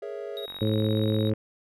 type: chord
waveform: triangle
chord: A# half-diminished seventh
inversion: third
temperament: equal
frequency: 415.3 / 466.2 / 554.4 / 659.3 Hz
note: G#4 / A#4 / C#5 / E5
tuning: 0 / 0 / 0 / 0 cents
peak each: -34 / -38 / -37 / -39 dBFS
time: 0.02-0.46 s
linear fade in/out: 5 ms
type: tone with tremolo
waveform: triangle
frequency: 3790 Hz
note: A#7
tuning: 28 cents sharp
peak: -33 dBFS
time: 0.37-1.3 s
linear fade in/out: 0 ms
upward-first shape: sine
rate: 17 Hz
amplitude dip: 60%
type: click train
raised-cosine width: 0.5 ms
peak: -28 dBFS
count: 41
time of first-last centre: 0.48-1.337 s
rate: 46.7 Hz
type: harmonic tone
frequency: 108 Hz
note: A2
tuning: 32 cents flat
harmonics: 1 / 2 / 3 / 4 / 5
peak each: -25 / -28 / -30 / -31 / -32 dBFS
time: 0.61-1.34 s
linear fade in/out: 10 ms
effects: none